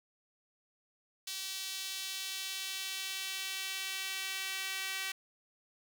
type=tone with high-pass filter sweep; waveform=sawtooth; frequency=383.2 Hz; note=G4; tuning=39 cents flat; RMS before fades=-39 dBFS; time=1.27-5.12 s; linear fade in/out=5 ms; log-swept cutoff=3900 to 2200 Hz; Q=1.4; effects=none

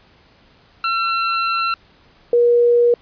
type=tone pair in turn; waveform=sawtooth / sine; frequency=1352 / 478 Hz; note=E6 / A#4; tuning=+43 / +43 cents; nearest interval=octave + tritone; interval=1800 cents; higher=first; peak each=-13 / -10 dBFS; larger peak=second; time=0.84-1.74 / 2.33-2.94 s; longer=first; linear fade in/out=2 ms; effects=pink hiss -52 dBFS RMS until 3.01 s + resampled to 11025 Hz

